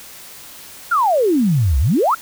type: exponential two-way sweep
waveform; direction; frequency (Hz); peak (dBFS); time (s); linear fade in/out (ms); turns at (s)
sine; down then up; 1469 to 61.74 to 1469; -12; 0.91-2.15; 10; 1.79
effects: white hiss -38 dBFS RMS until 2.21 s